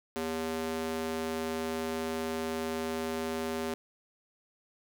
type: tone with high-pass filter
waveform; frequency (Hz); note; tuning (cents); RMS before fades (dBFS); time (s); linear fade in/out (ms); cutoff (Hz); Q
square; 80.4; E2; -43; -34; 0.16-3.74; 0; 320; 1.7
effects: none